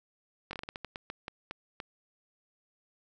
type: slowing click train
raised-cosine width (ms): 0.3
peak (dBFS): -22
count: 13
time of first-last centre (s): 0.51-1.802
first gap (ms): 21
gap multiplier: 1.27
effects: none